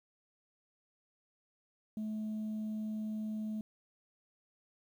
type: tone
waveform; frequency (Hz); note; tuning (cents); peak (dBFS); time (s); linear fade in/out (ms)
sine; 215.7; A3; -34; -33; 1.97-3.61; 2
effects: tanh soft clip ceiling -34 dBFS + 11-bit